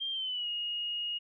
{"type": "tone with pitch glide", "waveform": "sine", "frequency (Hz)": [3184, 2870], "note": ["G7", "F7"], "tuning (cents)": [26, 47], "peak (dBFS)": -32, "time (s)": [0, 1.19], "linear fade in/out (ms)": 20, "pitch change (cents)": -179, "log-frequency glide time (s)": [0.11, 0.48], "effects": []}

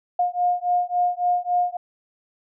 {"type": "beating tone pair", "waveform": "sine", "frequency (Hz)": [711, 714.6], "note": ["F5", "F5"], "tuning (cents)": [31, 40], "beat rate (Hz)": 3.6, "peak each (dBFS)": -22, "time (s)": [0.19, 1.77], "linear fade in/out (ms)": 5, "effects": []}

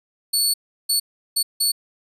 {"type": "tone bursts at uneven times", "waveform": "20% pulse", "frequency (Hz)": 4435, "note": "C#8", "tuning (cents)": 0, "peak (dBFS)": -11, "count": 4, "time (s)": [[0.33, 0.54], [0.89, 1], [1.36, 1.43], [1.6, 1.72]], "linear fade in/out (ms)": 10, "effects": ["resampled to 32000 Hz"]}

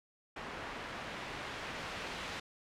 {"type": "noise with low-pass filter sweep", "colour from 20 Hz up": "white", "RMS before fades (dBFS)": -43, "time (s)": [0.36, 2.4], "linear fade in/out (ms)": 5, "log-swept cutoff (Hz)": [1700, 2800], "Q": 0.73, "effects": []}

